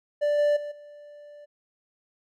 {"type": "tone with level steps", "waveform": "triangle", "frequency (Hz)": 587.3, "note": "D5", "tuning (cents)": 0, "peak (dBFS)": [-19, -17, -30, -42], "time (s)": [0.21, 1.46], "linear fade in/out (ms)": 20, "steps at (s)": [0.38, 0.56, 0.71], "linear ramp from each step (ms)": 10, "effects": []}